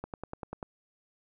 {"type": "click train", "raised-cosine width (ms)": 1, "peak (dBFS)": -23, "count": 7, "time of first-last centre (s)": [0.04, 0.628], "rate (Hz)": 10.2, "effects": []}